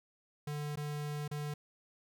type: tone with dropouts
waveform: square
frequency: 147.8 Hz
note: D3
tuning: 11 cents sharp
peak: -37 dBFS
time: 0.47-1.54 s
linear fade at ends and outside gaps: 5 ms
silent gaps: 0.758-0.771 / 1.279-1.312 s
effects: none